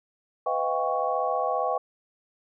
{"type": "tone cluster", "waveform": "sine", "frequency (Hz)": [503, 637, 712, 794, 1113], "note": ["B4", "D#5", "F5", "G5", "C#6"], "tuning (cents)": [32, 41, 33, 22, 7], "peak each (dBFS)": -30, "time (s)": [0.46, 1.78], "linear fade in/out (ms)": 5, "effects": []}